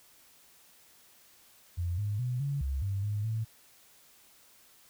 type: tone with pitch steps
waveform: sine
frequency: 87.1 / 103.5 / 124.5 / 140.9 / 67.8 / 98.4 / 104 / 111.3 Hz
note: F2 / G#2 / B2 / C#3 / C#2 / G2 / G#2 / A2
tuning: -4 / -5 / +14 / +29 / -38 / +7 / +3 / +20 cents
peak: -29 dBFS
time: 1.77-3.45 s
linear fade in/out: 20 ms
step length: 210 ms
effects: white hiss -60 dBFS RMS until 4.89 s